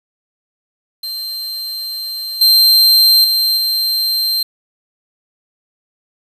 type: tone with level steps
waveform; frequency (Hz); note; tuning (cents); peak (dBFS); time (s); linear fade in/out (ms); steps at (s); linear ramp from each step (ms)
45% pulse; 4148; C8; -16; -21 / -6 / -11 / -13; 1.03-4.43; 5; 2.41 / 3.24 / 3.57; 5
effects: resampled to 32000 Hz + 7-bit